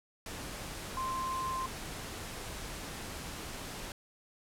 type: tone in noise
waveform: sine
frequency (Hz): 1046.5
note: C6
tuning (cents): 0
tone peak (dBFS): -33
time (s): 0.97-1.66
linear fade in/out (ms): 2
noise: pink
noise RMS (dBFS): -42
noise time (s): 0.26-3.92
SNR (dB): +6
effects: low-pass 12000 Hz 12 dB/octave